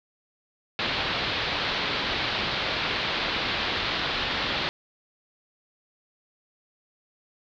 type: low-pass noise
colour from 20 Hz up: white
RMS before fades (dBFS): -28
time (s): 0.79-4.69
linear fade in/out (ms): 0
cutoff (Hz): 4300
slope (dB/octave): 48
effects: none